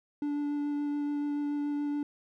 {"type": "tone with vibrato", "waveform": "triangle", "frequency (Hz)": 290.9, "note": "D4", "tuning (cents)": -16, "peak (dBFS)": -27, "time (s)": [0.22, 2.03], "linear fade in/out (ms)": 2, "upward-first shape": "sine", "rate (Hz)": 7, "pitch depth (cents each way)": 9, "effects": []}